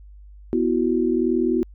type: chord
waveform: sine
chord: B suspended fourth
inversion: none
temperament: equal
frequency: 246.9 / 329.6 / 370 Hz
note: B3 / E4 / F#4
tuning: 0 / 0 / 0 cents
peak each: -22 dBFS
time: 0.53-1.63 s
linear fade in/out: 0 ms
effects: added 50 Hz sine -41 dBFS peak until 1.74 s